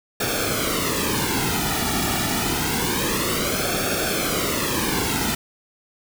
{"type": "noise with flanger", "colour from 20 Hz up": "pink", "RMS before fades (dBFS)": -23, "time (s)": [0.2, 5.35], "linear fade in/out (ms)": 5, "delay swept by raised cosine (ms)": [1, 1.94], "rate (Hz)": 0.27, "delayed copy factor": -0.75, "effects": []}